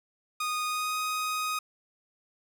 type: tone with pitch glide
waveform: sawtooth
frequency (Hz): 1236 to 1251.1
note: D#6 to D#6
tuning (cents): -12 to +9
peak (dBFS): -25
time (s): 0.4-1.59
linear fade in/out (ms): 5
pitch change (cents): +21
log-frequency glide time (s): 0.65-0.97
effects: none